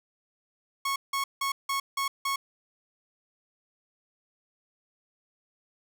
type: tone bursts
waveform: sawtooth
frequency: 1100 Hz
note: C#6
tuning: 14 cents flat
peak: -23 dBFS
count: 6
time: 0.85-2.36 s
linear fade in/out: 5 ms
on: 110 ms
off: 170 ms
effects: none